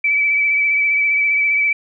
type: tone with vibrato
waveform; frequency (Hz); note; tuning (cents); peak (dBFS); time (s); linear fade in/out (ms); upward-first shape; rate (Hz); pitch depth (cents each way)
sine; 2302; D7; -35; -13; 0.04-1.73; 5; sine; 15; 25
effects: none